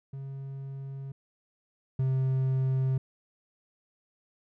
triangle tone pair in turn, 136.2 / 131.79 Hz, C#3 / C3, -30 / +13 cents, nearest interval minor second, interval 57 cents, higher first, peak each -34 / -22 dBFS, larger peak second, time 0.13-1.12 / 1.99-2.98 s, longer neither, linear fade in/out 5 ms, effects none

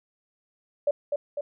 sine tone with echo, 580 Hz, D5, 22 cents flat, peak -19 dBFS, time 0.87-0.91 s, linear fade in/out 5 ms, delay 250 ms, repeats 2, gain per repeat -4 dB, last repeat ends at 1.41 s, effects none

